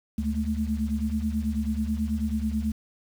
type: tone cluster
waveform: sine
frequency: 73.7 / 213.2 / 222.4 Hz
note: D2 / G#3 / A3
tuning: +7 / +46 / +19 cents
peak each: -29 dBFS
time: 0.18-2.72 s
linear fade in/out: 5 ms
effects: 8-bit